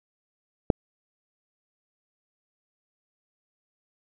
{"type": "click", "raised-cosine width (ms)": 2, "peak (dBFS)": -4, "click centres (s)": 0.702, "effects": []}